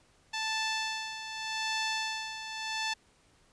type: tone with tremolo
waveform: 10% pulse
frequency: 880 Hz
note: A5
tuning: in tune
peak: -21 dBFS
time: 0.33-2.94 s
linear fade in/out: 10 ms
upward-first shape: sine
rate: 0.84 Hz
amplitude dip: 65%
effects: pink hiss -65 dBFS RMS until 3.52 s + resampled to 22050 Hz